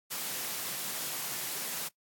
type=high-pass noise; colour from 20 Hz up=white; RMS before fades=-36 dBFS; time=0.1-1.89 s; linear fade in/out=20 ms; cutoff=120 Hz; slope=96 dB/octave; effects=noise-tail reverb RT60 0.1 s tail -21 dB re dry + AAC 64 kbps